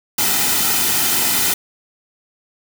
white noise with comb filter, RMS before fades -17 dBFS, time 0.18-1.54 s, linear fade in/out 5 ms, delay 1.8 ms, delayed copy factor -0.6, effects none

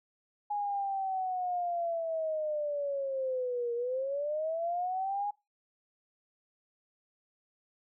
sine linear two-way sweep, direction down then up, 830.6 to 468.7 to 830.6 Hz, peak -30 dBFS, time 0.5-5.31 s, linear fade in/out 10 ms, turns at 3.74 s, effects noise-tail reverb RT60 0.2 s tail -20 dB re dry

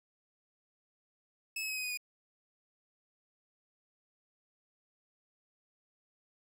sawtooth tone with pitch steps, 2599 / 2571 / 2543 / 2515 / 2487 / 2460 Hz, E7 / E7 / D#7 / D#7 / D#7 / D#7, -25 / -44 / +37 / +18 / -1 / -20 cents, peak -32 dBFS, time 1.56-1.974 s, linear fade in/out 5 ms, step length 69 ms, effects none

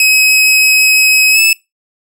sawtooth tone with pitch glide, 2549 to 2615 Hz, D#7 to E7, +41 to -15 cents, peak -3 dBFS, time 0-1.53 s, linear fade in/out 2 ms, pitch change +44 cents, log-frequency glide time 1.33-1.39 s, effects noise-tail reverb RT60 0.2 s tail -21 dB re dry

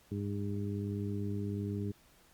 harmonic tone, 101.3 Hz, G#2, 43 cents flat, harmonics 1 / 2 / 3 / 4, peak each -36 / -38 / -42 / -43 dBFS, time 0.11-1.92 s, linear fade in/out 10 ms, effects pink hiss -64 dBFS RMS until 2.33 s + Opus 48 kbps

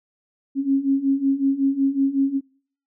sine beating tone pair, 270 / 275.4 Hz, C#4 / C#4, -45 / -11 cents, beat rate 5.4 Hz, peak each -22 / -19 dBFS, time 0.55-2.41 s, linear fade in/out 50 ms, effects noise-tail reverb RT60 0.5 s tail -25 dB re dry

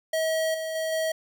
square tone with level steps, 640 Hz, D#5, 49 cents sharp, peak -24 / -30 / -27 / -25 dBFS, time 0.13-1.12 s, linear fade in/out 5 ms, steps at 0.54 / 0.75 / 0.92 s, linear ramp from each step 5 ms, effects none

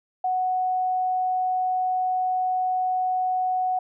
sine tone, 740 Hz, F#5, in tune, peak -21 dBFS, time 0.24-3.79 s, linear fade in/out 5 ms, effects none

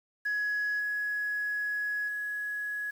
sine tone with level steps, 1679 Hz, G#6, 18 cents sharp, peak -26 / -28 / -31 dBFS, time 0.25-2.91 s, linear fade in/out 10 ms, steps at 0.79 / 2.07 s, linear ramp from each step 20 ms, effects tanh soft clip ceiling -25 dBFS + 9-bit

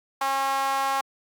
sawtooth tone with high-pass filter, 271.6 Hz, C#4, 35 cents flat, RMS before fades -25 dBFS, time 0.21-1.01 s, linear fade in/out 5 ms, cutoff 930 Hz, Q 6.6, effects Opus 48 kbps

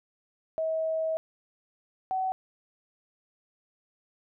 sine tone pair in turn, 641 / 754.6 Hz, E5 / F#5, -49 / +34 cents, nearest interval minor third, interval 283 cents, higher second, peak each -26 dBFS, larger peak neither, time 0.58-1.17 / 2.11-2.32 s, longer first, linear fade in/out 0 ms, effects none

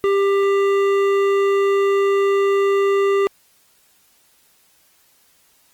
triangle tone with hard clipping, 396.2 Hz, G4, 18 cents sharp, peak -16 dBFS, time 0.04-3.27 s, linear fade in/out 0 ms, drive 16 dB, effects white hiss -57 dBFS RMS until 5.73 s + Opus 24 kbps

